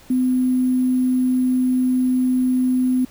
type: tone with sample-and-hold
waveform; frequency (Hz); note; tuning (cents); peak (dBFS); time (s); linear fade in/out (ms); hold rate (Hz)
sine; 254.5; C4; -48; -15; 0.1-3.05; 5; 11025
effects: pink hiss -48 dBFS RMS until 3.1 s